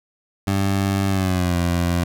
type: tone with pitch glide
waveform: 20% pulse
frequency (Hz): 98 to 86.81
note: G2 to F2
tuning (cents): 0 to -10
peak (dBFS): -13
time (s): 0.47-2.04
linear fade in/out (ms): 5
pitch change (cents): -210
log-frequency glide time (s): 1.07-1.57
effects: none